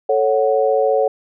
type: chord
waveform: sine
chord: F# minor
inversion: first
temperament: equal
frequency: 440 / 554.4 / 740 Hz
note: A4 / C#5 / F#5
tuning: 0 / 0 / 0 cents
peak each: -17 / -16 / -20 dBFS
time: 0.09-1.08 s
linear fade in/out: 5 ms
effects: none